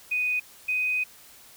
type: tone pair in turn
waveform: sine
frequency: 2489 / 2502 Hz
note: D#7 / D#7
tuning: 0 / +9 cents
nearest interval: unison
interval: 9 cents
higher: second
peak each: -23 dBFS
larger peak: neither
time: 0.11-0.4 / 0.68-1.04 s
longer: second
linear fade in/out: 10 ms
effects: white hiss -51 dBFS RMS until 1.56 s